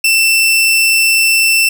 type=tone; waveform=sawtooth; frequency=2676 Hz; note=E7; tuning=25 cents sharp; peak=-5 dBFS; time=0.04-1.69 s; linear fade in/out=5 ms; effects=none